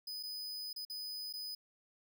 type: tone with dropouts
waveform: 45% pulse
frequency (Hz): 5000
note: D#8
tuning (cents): +8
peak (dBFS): -40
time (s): 0.07-1.55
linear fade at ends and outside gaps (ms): 5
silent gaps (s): 0.229-0.233 / 0.73-0.761 / 0.851-0.898 / 1.328-1.336
effects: none